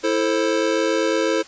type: chord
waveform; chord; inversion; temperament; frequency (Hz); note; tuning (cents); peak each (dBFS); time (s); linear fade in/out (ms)
square; A minor; second; just; 330 / 440 / 528; E4 / A4 / C5; +2 / 0 / +16; -23; 0.03-1.43; 20
effects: white hiss -43 dBFS RMS until 1.47 s + resampled to 16000 Hz